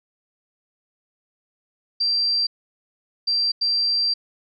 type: tone bursts at uneven times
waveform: sine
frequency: 4711 Hz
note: D8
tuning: 5 cents sharp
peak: -18 dBFS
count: 3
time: 2-2.47 / 3.27-3.52 / 3.61-4.14 s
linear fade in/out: 10 ms
effects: none